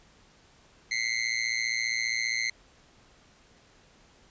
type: tone with amplitude modulation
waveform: sawtooth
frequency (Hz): 2086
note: C7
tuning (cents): -6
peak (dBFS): -19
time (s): 0.91-2.5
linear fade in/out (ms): 5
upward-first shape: sine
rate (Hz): 115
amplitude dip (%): 100
effects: pink hiss -59 dBFS RMS until 4.3 s + resampled to 16000 Hz